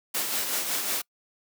white noise with tremolo, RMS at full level -27 dBFS, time 0.14-1.02 s, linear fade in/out 10 ms, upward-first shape sine, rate 5.4 Hz, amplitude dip 40%, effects noise-tail reverb RT60 0.1 s tail -26 dB re dry + high-pass 200 Hz 12 dB/octave

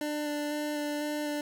25% pulse tone with vibrato, 296.6 Hz, D4, 17 cents sharp, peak -27 dBFS, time 0.01-1.41 s, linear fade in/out 2 ms, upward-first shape square, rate 2 Hz, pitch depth 10 cents each way, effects none

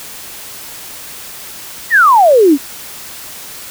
sine exponential sweep, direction down, 1975.5 to 261.6 Hz, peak -4 dBFS, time 1.9-2.58 s, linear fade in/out 50 ms, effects white hiss -30 dBFS RMS until 3.7 s

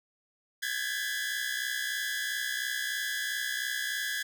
sawtooth tone cluster, 1532 / 1635 / 1698 / 1762 / 1992 Hz, G6 / G#6 / G#6 / A6 / B6, -40 / -28 / +38 / +2 / +14 cents, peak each -40 / -31 / -32 / -37 / -37 dBFS, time 0.62-4.23 s, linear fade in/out 10 ms, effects none

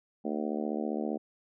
harmonic tone, 75.2 Hz, D2, 42 cents sharp, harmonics 3 / 4 / 5 / 6 / 7 / 8 / 9 / 10, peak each -34 / -36 / -38 / -40 / -41 / -42 / -43 / -44 dBFS, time 0.24-1.18 s, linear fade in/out 20 ms, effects none

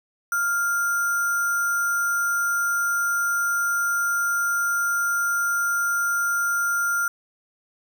sine tone with sample-and-hold, 1400 Hz, F6, 4 cents sharp, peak -20 dBFS, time 0.32-7.08 s, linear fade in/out 2 ms, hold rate 7350 Hz, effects none

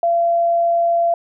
sine tone, 682 Hz, F5, 41 cents flat, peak -13 dBFS, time 0.03-1.14 s, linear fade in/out 2 ms, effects none

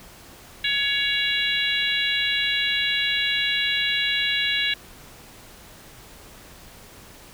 harmonic tone, 560 Hz, C#5, 18 cents sharp, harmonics 3 / 4 / 5 / 6 / 7, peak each -27 / -27 / -27 / -27 / -27 dBFS, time 0.64-4.74 s, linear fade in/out 5 ms, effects pink hiss -46 dBFS RMS until 7.33 s

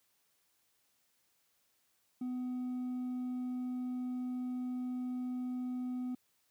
sine tone with hard clipping, 250.8 Hz, B3, 27 cents sharp, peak -36 dBFS, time 2.21-6.15 s, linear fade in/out 5 ms, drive 2 dB, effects white hiss -75 dBFS RMS until 6.5 s + high-pass 60 Hz 12 dB/octave

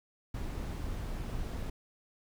brown noise, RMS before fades -37 dBFS, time 0.34-1.7 s, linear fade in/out 5 ms, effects none

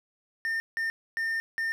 triangle tone bursts at uneven times, 1812 Hz, A#6, 50 cents flat, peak -25 dBFS, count 4, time 0.45-0.6 / 0.77-0.9 / 1.17-1.4 / 1.58-1.72 s, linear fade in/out 0 ms, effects none

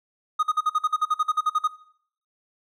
triangle tone bursts, 1243 Hz, D#6, 2 cents flat, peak -16 dBFS, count 15, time 0.39-1.677 s, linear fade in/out 10 ms, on 41 ms, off 48 ms, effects noise-tail reverb RT60 0.6 s tail -18 dB re dry

